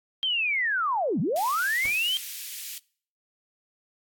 sine linear two-way sweep, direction down then up, 3201 to 138.59 to 3201 Hz, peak -23 dBFS, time 0.23-2.17 s, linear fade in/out 0 ms, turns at 1.2 s
white high-pass noise, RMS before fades -37 dBFS, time 1.36-2.78 s, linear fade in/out 2 ms, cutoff 2100 Hz, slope 24 dB/octave
pink noise with exponential decay, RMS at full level -38 dBFS, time 1.85-2.03 s, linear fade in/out 2 ms, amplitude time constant 37 ms
effects noise-tail reverb RT60 0.5 s tail -24 dB re dry + AAC 64 kbps

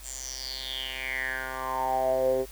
10% pulse tone with band-pass filter sweep, 130.81 Hz, C3, in tune, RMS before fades -30 dBFS, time 0.02-2.46 s, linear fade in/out 50 ms, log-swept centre 8100 to 420 Hz, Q 7.1, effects added 50 Hz sine -45 dBFS peak until 2.51 s + white hiss -49 dBFS RMS until 2.51 s

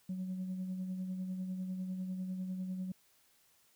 sine tone with tremolo, 185.7 Hz, F#3, 7 cents sharp, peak -33 dBFS, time 0.09-2.92 s, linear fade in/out 5 ms, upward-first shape sine, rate 10 Hz, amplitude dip 45%, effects tanh soft clip ceiling -33 dBFS + white hiss -69 dBFS RMS until 3.75 s

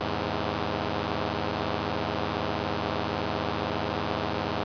5% pulse chord, E augmented, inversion none, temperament equal with one note detuned, 81.46 / 103.83 / 130.81 Hz, E2 / G#2 / B#2, -20 / 0 / 0 cents, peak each -20 / -19 / -24 dBFS, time 0-4.64 s, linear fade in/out 10 ms, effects resampled to 11025 Hz + 9-bit

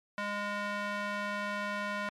square tone with band-pass filter, 205.2 Hz, G#3, 21 cents flat, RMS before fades -35 dBFS, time 0.18-2.09 s, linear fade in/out 0 ms, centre 1500 Hz, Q 1.2, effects MP3 96 kbps

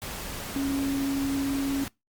sine tone in noise, 275.4 Hz, C#4, 11 cents flat, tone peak -25 dBFS, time 0.56-1.84 s, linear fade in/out 0 ms, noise pink, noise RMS -36 dBFS, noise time 0.02-1.88 s, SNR +8 dB, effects noise-tail reverb RT60 0.2 s tail -24 dB re dry + Opus 48 kbps

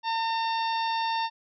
harmonic tone, 907 Hz, A#5, 48 cents flat, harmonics 1 / 2 / 3 / 4 / 5 / 6, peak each -26 / -37 / -38 / -37 / -40 / -42 dBFS, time 0.03-1.3 s, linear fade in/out 50 ms, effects none

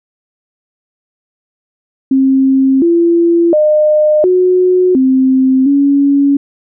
sine tone with pitch steps, 266.9 / 339.8 / 608 / 365.5 / 261.9 / 280.9 Hz, C4 / F4 / D#5 / F#4 / C4 / C#4, +35 / -47 / -40 / -21 / +2 / +23 cents, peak -6 dBFS, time 2.11-6.37 s, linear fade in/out 5 ms, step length 710 ms, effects none

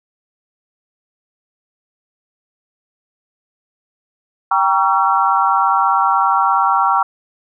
sine chord, G diminished seventh, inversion none, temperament just, 784 / 940.8 / 1128.9 / 1354.7 Hz, G5 / Bb5 / Db6 / Fb6, 0 / +16 / +31 / +47 cents, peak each -17 dBFS, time 4.51-7.03 s, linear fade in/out 5 ms, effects none

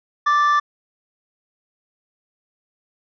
triangle tone pair together, 1174.7 / 1760 Hz, D6 / A6, 0 / 0 cents, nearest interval perfect fifth, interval 700 cents, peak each -12 / -20 dBFS, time 0.26-0.6 s, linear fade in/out 10 ms, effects tanh soft clip ceiling -6 dBFS + resampled to 16000 Hz

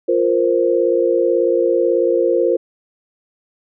sine chord, F suspended fourth, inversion none, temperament just, 349.2 / 465.6 / 523.8 Hz, F4 / Bb4 / C5, 0 / -2 / +2 cents, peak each -17 dBFS, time 0.08-2.57 s, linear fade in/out 10 ms, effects none

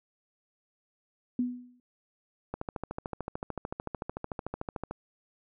sine tone with exponential decay, 246.9 Hz, B3, in tune, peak -23 dBFS, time 1.39-1.8 s, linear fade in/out 2 ms, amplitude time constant 87 ms
click train, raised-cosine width 1 ms, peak -20 dBFS, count 33, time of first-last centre 2.54-4.91 s, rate 13.5 Hz
effects none

